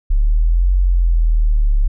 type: exponential two-way sweep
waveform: sine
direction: up then down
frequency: 34.65 to 46.25 to 34.65 Hz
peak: -10 dBFS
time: 0.1-1.88 s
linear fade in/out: 10 ms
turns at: 0.73 s
effects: none